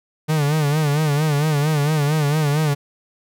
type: tone with vibrato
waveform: 45% pulse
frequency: 149.7 Hz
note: D3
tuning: 33 cents sharp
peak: -16 dBFS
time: 0.28-2.75 s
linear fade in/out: 20 ms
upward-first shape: sine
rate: 4.4 Hz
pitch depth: 91 cents each way
effects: none